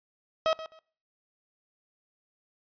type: tone with echo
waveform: 30% pulse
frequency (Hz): 639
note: D#5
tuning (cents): +46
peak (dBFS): -20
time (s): 0.46-0.53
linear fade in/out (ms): 0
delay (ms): 130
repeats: 2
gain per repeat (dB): -14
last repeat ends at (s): 0.79
effects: noise-tail reverb RT60 0.5 s tail -22 dB re dry + resampled to 11025 Hz